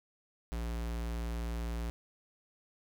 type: tone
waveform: square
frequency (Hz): 57.8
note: A#1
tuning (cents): -14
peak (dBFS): -35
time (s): 0.52-1.9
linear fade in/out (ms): 0
effects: none